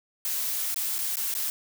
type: noise with dropouts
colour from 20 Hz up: blue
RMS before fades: -29 dBFS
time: 0.25-1.5 s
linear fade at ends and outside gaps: 1 ms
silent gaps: 0.744-0.76 / 0.983-0.988 / 1.157-1.169 / 1.341-1.35 s
effects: none